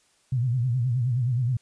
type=tone with vibrato; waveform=sine; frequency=123.47 Hz; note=B2; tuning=in tune; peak=-21 dBFS; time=0.32-1.57 s; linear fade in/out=5 ms; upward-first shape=sine; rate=9.5 Hz; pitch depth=120 cents each way; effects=white hiss -64 dBFS RMS until 1.61 s + resampled to 22050 Hz